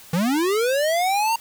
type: linear sweep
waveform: square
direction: up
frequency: 155.56 to 932.3 Hz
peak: -19 dBFS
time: 0.13-1.36 s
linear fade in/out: 5 ms
effects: white hiss -45 dBFS RMS until 1.4 s